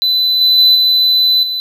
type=tone with level steps; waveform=triangle; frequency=4007 Hz; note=B7; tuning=24 cents sharp; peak=-9 / -6 / -4 / -7 / -15 dBFS; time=0.02-1.6 s; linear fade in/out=0 ms; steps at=0.41 / 0.58 / 0.75 / 1.43 s; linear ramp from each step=2 ms; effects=none